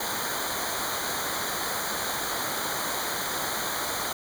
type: noise with comb filter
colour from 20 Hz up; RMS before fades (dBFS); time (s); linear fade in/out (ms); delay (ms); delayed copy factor
pink; -30; 0-4.13; 5; 0.37; -0.95
effects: none